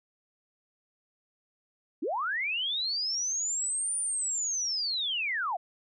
sine linear two-way sweep, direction up then down, 246.9 to 9397 to 646 Hz, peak -28 dBFS, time 2.02-5.57 s, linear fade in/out 10 ms, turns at 3.98 s, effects none

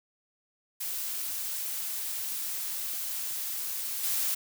blue noise with level steps, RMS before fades -34 / -29 dBFS, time 0.8-4.35 s, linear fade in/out 10 ms, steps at 4.03 s, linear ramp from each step 10 ms, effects none

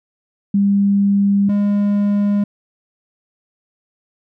sine / triangle tone pair in turn, 200 / 203.8 Hz, G3 / G#3, +35 / -32 cents, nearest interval unison, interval 33 cents, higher second, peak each -11 dBFS, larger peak neither, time 0.54-1.49 / 1.49-2.44 s, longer neither, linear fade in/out 5 ms, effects none

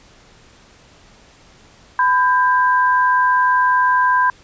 sine tone pair together, 1002.9 / 1592 Hz, B5 / G6, +26 / +26 cents, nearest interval minor sixth, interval 800 cents, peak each -13 / -17 dBFS, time 1.99-4.3 s, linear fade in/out 2 ms, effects pink hiss -48 dBFS RMS until 4.43 s + resampled to 16000 Hz

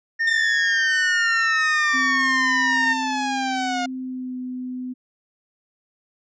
triangle tone, 1823 Hz, A#6, 39 cents flat, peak -17 dBFS, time 0.19-2.94 s, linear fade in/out 20 ms
sawtooth exponential sweep, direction down, 1812 to 710 Hz, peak -19 dBFS, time 0.27-3.86 s, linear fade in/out 5 ms
sine tone with pitch glide, 261.6 to 252.8 Hz, C4 to B3, 0 to +41 cents, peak -27 dBFS, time 1.93-4.94 s, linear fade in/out 20 ms, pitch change -59 cents, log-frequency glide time 3.73-4.37 s
effects resampled to 16000 Hz

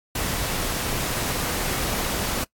pink noise, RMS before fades -26 dBFS, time 0.15-2.44 s, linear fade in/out 5 ms, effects noise-tail reverb RT60 0.1 s tail -22 dB re dry + AAC 64 kbps

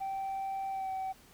sine tone with pitch glide, 777 to 762.8 Hz, G5 to G5, -16 to -47 cents, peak -31 dBFS, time 0-1.13 s, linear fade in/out 20 ms, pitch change -31 cents, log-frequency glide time 0.7-0.9 s, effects tanh soft clip ceiling -32 dBFS + pink hiss -59 dBFS RMS until 1.33 s

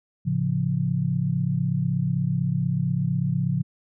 sine chord, A augmented, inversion none, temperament equal, 110 / 138.59 / 174.61 Hz, A2 / C#3 / E#3, 0 / 0 / 0 cents, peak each -29 / -24 / -25 dBFS, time 0.25-3.63 s, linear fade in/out 20 ms, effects none

